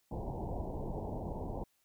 pink low-pass noise, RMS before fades -39 dBFS, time 0.11-1.64 s, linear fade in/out 5 ms, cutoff 950 Hz, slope 96 dB/octave, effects white hiss -75 dBFS RMS until 1.84 s

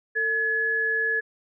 sine tone pair together, 449.3 / 1700 Hz, A4 / G#6, +36 / +40 cents, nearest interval octave + major seventh, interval 2304 cents, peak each -31 / -22 dBFS, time 0.15-1.21 s, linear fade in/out 20 ms, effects none

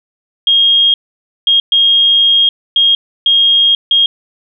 sine tone bursts at uneven times, 3249 Hz, G#7, 39 cents flat, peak -6 dBFS, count 6, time 0.47-0.94 / 1.47-1.6 / 1.72-2.49 / 2.76-2.95 / 3.26-3.75 / 3.91-4.06 s, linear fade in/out 2 ms, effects none

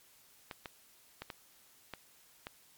clicks, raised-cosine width 0.3 ms, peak -25 dBFS, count 6, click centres 0.512 / 0.658 / 1.22 / 1.302 / 1.937 / 2.469 s, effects white hiss -63 dBFS RMS until 2.77 s + MP3 96 kbps

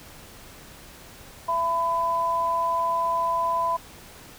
sine tone pair together, 670 / 1003.9 Hz, E5 / B5, +28 / +28 cents, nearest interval perfect fifth, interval 700 cents, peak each -29 / -22 dBFS, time 1.48-3.77 s, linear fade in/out 10 ms, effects pink hiss -46 dBFS RMS until 4.38 s

